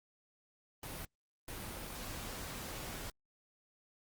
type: noise bursts at uneven times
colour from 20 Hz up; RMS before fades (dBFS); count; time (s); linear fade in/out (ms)
pink; -44; 2; 0.83-1.05 / 1.48-3.1; 2
effects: Opus 32 kbps